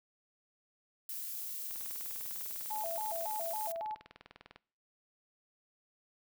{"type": "noise", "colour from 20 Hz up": "violet", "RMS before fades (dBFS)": -41, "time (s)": [1.09, 3.72], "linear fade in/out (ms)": 2}
{"type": "click train", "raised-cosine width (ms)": 0.3, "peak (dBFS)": -34, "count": 58, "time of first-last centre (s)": [1.71, 4.56], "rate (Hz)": 20}
{"type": "tone with vibrato", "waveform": "sine", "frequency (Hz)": 757, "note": "F#5", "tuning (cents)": 39, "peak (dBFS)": -36, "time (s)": [2.7, 3.95], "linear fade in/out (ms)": 10, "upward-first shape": "square", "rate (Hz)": 3.6, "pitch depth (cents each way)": 220}
{"effects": ["noise-tail reverb RT60 0.5 s tail -23 dB re dry"]}